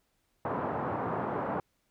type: band-pass noise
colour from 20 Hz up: white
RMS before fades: -33 dBFS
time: 0.45-1.6 s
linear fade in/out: 2 ms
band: 100 to 1100 Hz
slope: 24 dB/octave
effects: pink hiss -75 dBFS RMS until 1.9 s